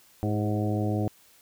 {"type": "harmonic tone with a mistuned harmonic", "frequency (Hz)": 105.5, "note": "G#2", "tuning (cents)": 28, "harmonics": [1, 2, 3, 4, 5, 6, 7], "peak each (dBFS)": [-27, -31, -31, -36, -37, -38, -37], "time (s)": [0.23, 1.08], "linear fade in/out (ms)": 0, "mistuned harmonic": 4, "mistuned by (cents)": -44, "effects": ["white hiss -58 dBFS RMS until 1.41 s"]}